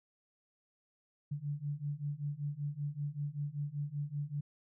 sine beating tone pair, 142.6 / 147.8 Hz, C#3 / D3, +49 / +11 cents, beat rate 5.2 Hz, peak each -39 / -38 dBFS, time 1.31-4.41 s, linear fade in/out 10 ms, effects none

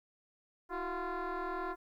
sine tone with frequency modulation, 329.6 Hz, E4, in tune, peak -33 dBFS, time 0.69-1.76 s, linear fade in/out 50 ms, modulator 350 Hz, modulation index 3.3, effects tanh soft clip ceiling -33 dBFS + 12-bit

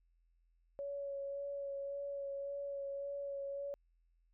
sine tone with vibrato, 560 Hz, C#5, 18 cents sharp, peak -39 dBFS, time 0.79-3.74 s, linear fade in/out 0 ms, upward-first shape sine, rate 1.8 Hz, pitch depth 15 cents each way, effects added 42 Hz sine -70 dBFS peak until 4.33 s

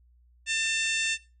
harmonic tone with a mistuned harmonic, 895 Hz, A5, 29 cents sharp, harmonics 2 / 3 / 4 / 5 / 6 / 7 / 8 / 9 / 10, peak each -31 / -29 / -33 / -40 / -39 / -40 / -36 / -41 / -42 dBFS, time 0.46-1.18 s, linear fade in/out 50 ms, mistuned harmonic 10, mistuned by -45 cents, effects noise-tail reverb RT60 0.3 s tail -19 dB re dry + added 60 Hz sine -57 dBFS peak until 1.4 s

